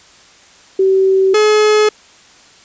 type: tone pair in turn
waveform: sine / 45% pulse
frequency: 382.8 / 425.5 Hz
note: G4 / G#4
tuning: -41 / +42 cents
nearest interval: major second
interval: 183 cents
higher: second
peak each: -8 dBFS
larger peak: neither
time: 0.79-1.34 / 1.34-1.89 s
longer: neither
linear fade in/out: 5 ms
effects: white hiss -44 dBFS RMS until 2.64 s + resampled to 16000 Hz